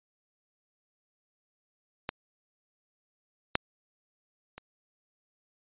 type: clicks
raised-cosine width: 0.3 ms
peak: -15 / -7 / -26 dBFS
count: 3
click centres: 2.091 / 3.554 / 4.58 s
effects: resampled to 8000 Hz